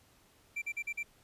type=tone bursts; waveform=triangle; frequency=2349 Hz; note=D7; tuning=in tune; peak=-32 dBFS; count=5; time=0.56-1.032 s; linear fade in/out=10 ms; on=60 ms; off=43 ms; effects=pink hiss -65 dBFS RMS until 1.23 s + resampled to 32000 Hz